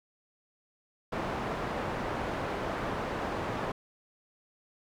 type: low-pass noise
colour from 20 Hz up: white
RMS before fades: -34 dBFS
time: 1.12-3.72 s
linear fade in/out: 5 ms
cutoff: 1000 Hz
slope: 12 dB/octave
effects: none